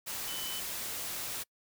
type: tone in noise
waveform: sine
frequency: 3021 Hz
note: F#7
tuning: 35 cents sharp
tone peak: -40 dBFS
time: 0.27-0.61 s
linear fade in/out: 20 ms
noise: white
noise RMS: -38 dBFS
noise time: 0.06-1.44 s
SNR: -5 dB
effects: noise-tail reverb RT60 0.1 s tail -26 dB re dry